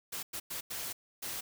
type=noise bursts at uneven times; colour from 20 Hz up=white; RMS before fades=-39 dBFS; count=5; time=0.12-0.23 / 0.33-0.4 / 0.5-0.61 / 0.7-0.93 / 1.22-1.41 s; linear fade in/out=10 ms; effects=none